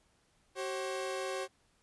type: tone pair together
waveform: sawtooth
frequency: 380.3 / 537.8 Hz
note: F#4 / C5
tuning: +48 / +47 cents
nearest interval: tritone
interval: 599 cents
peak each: -34 / -34 dBFS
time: 0.55-1.48 s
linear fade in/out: 50 ms
effects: pink hiss -71 dBFS RMS until 1.82 s + resampled to 24000 Hz